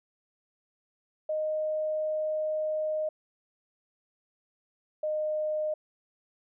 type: tone pair in turn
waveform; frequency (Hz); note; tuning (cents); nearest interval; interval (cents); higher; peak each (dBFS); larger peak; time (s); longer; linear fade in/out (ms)
sine; 619 / 614; D#5 / D#5; -9 / -23; unison; 14; first; -27; neither; 1.29-3.09 / 5.03-5.74; first; 5
effects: none